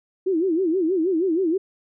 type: tone with vibrato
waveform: sine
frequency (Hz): 349.2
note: F4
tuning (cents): 0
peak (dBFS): -18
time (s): 0.26-1.58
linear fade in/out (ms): 10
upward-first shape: sine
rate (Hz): 6.3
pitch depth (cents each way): 190
effects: none